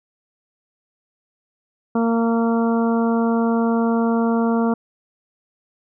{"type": "harmonic tone", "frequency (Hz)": 230, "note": "A#3", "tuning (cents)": -23, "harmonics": [1, 2, 3, 4, 5, 6], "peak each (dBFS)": [-17, -23, -27, -29, -31, -33], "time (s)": [1.95, 4.74], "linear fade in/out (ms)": 5, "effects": []}